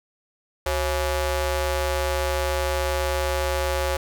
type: ring-modulated tone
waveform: sawtooth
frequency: 304.5 Hz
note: D#4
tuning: 37 cents flat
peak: -15 dBFS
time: 0.66-3.97 s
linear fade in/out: 5 ms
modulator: 237 Hz
effects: none